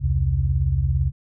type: tone cluster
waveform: sine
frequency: 65.5 / 83.2 / 131.5 Hz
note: C2 / E2 / C3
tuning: +2 / +17 / +9 cents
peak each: -22 dBFS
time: 0-1.12 s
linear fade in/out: 50 ms
effects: none